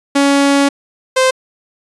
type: tone pair in turn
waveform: sawtooth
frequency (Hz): 280.2 / 519.6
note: C#4 / C5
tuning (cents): +19 / -12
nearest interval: major seventh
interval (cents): 1069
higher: second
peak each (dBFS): -5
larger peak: neither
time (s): 0.15-0.69 / 1.16-1.31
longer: first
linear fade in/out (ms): 10
effects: resampled to 24000 Hz